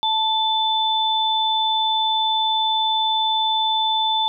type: tone pair together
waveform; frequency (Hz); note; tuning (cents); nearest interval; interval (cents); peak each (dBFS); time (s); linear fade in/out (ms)
sine; 880 / 3520; A5 / A7; 0 / 0; 2 octaves; 2400; -20 / -20; 0.03-4.28; 0
effects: none